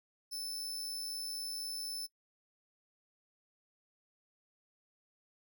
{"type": "tone with amplitude modulation", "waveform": "sawtooth", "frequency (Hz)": 5274, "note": "E8", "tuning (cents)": 0, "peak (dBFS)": -34, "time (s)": [0.31, 2.07], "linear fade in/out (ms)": 20, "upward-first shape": "sine", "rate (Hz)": 104, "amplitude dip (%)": 40, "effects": ["noise-tail reverb RT60 0.1 s tail -20 dB re dry"]}